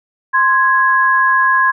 sine tone pair together, 1046.5 / 1661.2 Hz, C6 / G#6, 0 / 0 cents, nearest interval minor sixth, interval 800 cents, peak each -12 dBFS, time 0.33-1.72 s, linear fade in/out 20 ms, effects none

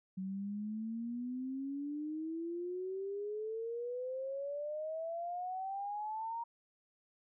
sine exponential sweep, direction up, 186.5 to 940 Hz, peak -37 dBFS, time 0.17-6.44 s, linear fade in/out 10 ms, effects none

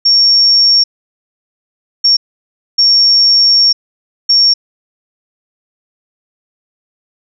sine tone bursts at uneven times, 5510 Hz, F8, 24 cents flat, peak -5 dBFS, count 4, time 0.05-0.84 / 2.04-2.17 / 2.78-3.73 / 4.29-4.54 s, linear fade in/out 10 ms, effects none

